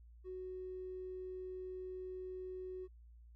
triangle tone, 370.3 Hz, F#4, 1 cent sharp, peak -39 dBFS, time 0.24-2.88 s, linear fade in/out 50 ms, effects tanh soft clip ceiling -41 dBFS + added 58 Hz sine -56 dBFS peak until 3.35 s

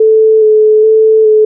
sine tone with vibrato, 434.5 Hz, A4, 22 cents flat, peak -3 dBFS, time 0-1.45 s, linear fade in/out 5 ms, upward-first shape square, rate 1.2 Hz, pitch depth 16 cents each way, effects none

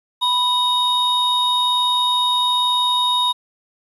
triangle tone pair together, 987.8 / 3729 Hz, B5 / A#7, 0 / 0 cents, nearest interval octave + major seventh, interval 2300 cents, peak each -17 / -16 dBFS, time 0.21-3.33 s, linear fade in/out 20 ms, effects resampled to 32000 Hz + 8-bit

